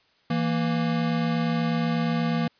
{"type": "tone pair together", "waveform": "square", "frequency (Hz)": [164.9, 233.2], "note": ["E3", "A#3"], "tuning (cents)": [1, 1], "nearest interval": "tritone", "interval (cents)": 600, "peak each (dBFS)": -26, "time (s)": [0.3, 2.48], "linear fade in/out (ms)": 5, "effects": ["white hiss -63 dBFS RMS until 2.59 s", "resampled to 11025 Hz"]}